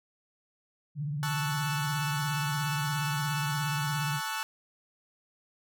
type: tone with vibrato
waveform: sine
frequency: 146.83 Hz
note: D3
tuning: in tune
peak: -30 dBFS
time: 0.95-4.21 s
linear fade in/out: 50 ms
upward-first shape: triangle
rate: 17 Hz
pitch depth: 130 cents each way
type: chord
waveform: sawtooth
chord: F# minor seventh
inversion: first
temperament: equal with one note detuned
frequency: 880 / 1113.9 / 1318.5 / 1480 Hz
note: A5 / C#6 / E6 / F#6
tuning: 0 / +8 / 0 / 0 cents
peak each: -32 / -36 / -35 / -33 dBFS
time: 1.23-4.43 s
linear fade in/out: 0 ms
effects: none